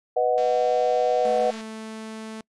sine chord, B major, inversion none, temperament equal, 493.9 / 622.3 / 740 Hz, B4 / D#5 / F#5, 0 / 0 / 0 cents, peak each -22 / -24 / -23 dBFS, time 0.16-1.51 s, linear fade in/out 10 ms
click train, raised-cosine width 0.2 ms, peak -25 dBFS, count 280, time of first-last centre 0.38-1.609 s, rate 227 Hz
sawtooth tone, 220 Hz, A3, in tune, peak -30 dBFS, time 1.25-2.41 s, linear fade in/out 2 ms
effects noise-tail reverb RT60 0.1 s tail -26 dB re dry + resampled to 24000 Hz

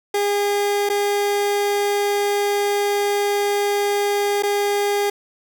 30% pulse tone with dropouts, 407.2 Hz, G#4, 34 cents flat, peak -15 dBFS, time 0.14-5.1 s, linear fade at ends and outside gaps 5 ms, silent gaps 0.891-0.898 / 4.425-4.433 s, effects none

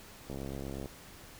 click train, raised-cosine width 2 ms, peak -27 dBFS, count 39, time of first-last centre 0.3-0.858 s, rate 68.1 Hz, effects pink hiss -52 dBFS RMS until 1.39 s

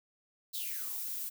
violet noise with high-pass filter sweep, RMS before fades -38 dBFS, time 0.53-1.3 s, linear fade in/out 20 ms, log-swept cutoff 4100 to 220 Hz, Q 8.3, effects none

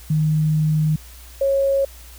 sine tone pair in turn, 154.6 / 548.6 Hz, D#3 / C#5, -11 / -18 cents, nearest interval octave + minor seventh, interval 2193 cents, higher second, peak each -15 dBFS, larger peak neither, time 0.1-0.96 / 1.41-1.85 s, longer first, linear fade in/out 5 ms, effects added 60 Hz sine -40 dBFS peak until 2.18 s + white hiss -45 dBFS RMS until 2.18 s

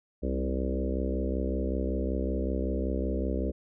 harmonic tone with a mistuned harmonic, 65.3 Hz, C2, 3 cents flat, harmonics 1 / 3 / 4 / 5 / 6 / 7 / 8 / 9, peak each -30 / -35 / -36 / -37 / -38 / -38 / -39 / -40 dBFS, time 0.22-3.52 s, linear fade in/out 20 ms, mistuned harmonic 4, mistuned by +17 cents, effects none

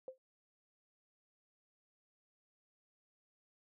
sine tone with exponential decay, 520 Hz, C5, 11 cents flat, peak -39 dBFS, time 0.08-0.18 s, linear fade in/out 1 ms, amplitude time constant 21 ms, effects none

